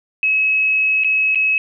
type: tone with dropouts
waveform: sine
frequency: 2569 Hz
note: E7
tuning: 45 cents flat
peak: -13 dBFS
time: 0.23-1.58 s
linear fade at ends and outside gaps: 1 ms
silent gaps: 1.037-1.045 / 1.348-1.356 s
effects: none